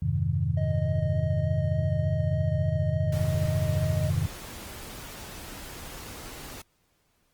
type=chord; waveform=sine; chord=F minor seventh; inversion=none; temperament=equal with one note detuned; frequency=87.31 / 101.98 / 130.81 / 155.56 Hz; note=F2 / Ab2 / C3 / Eb3; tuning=0 / -31 / 0 / 0 cents; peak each=-29 dBFS; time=0.02-4.26 s; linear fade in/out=5 ms
type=tone with vibrato; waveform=triangle; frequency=622.3 Hz; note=D#5; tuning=in tune; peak=-31 dBFS; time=0.57-4.1 s; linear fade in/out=5 ms; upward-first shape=square; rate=3.4 Hz; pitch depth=9 cents each way
type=noise; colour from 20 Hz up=pink; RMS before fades=-41 dBFS; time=3.12-6.62 s; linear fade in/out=5 ms
effects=pink hiss -70 dBFS RMS until 7.33 s + Opus 24 kbps